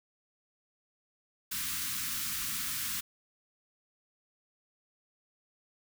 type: band-stop noise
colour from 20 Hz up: white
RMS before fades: -35 dBFS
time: 1.51-3.01 s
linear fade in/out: 10 ms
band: 290 to 1100 Hz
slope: 48 dB/octave
effects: none